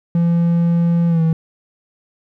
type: tone with pitch glide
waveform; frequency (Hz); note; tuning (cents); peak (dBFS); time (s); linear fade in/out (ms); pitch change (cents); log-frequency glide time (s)
triangle; 170 to 162.14; F3 to E3; -46 to -28; -10; 0.15-1.33; 2; -82; 1.08-1.22
effects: none